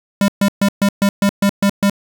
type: tone bursts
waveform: square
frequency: 200 Hz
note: G3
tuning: 35 cents sharp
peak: -11 dBFS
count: 9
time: 0.21-1.898 s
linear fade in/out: 2 ms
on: 72 ms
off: 130 ms
effects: 7-bit